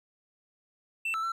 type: tone with pitch steps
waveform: triangle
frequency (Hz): 2677 / 1319 / 1347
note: E7 / E6 / E6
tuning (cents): +26 / +1 / +37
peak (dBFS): -27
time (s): 1.05-1.32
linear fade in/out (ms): 5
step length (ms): 90
effects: none